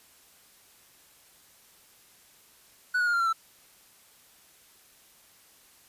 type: tone with pitch steps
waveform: triangle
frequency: 1480 / 1448.7 / 1418.1 / 1388.1 / 1358.7 / 1330 Hz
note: F#6 / F#6 / F6 / F6 / F6 / E6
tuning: 0 / -37 / +26 / -11 / -48 / +15 cents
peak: -21 dBFS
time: 2.94-3.33 s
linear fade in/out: 10 ms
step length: 65 ms
effects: white hiss -58 dBFS RMS until 5.88 s + resampled to 32000 Hz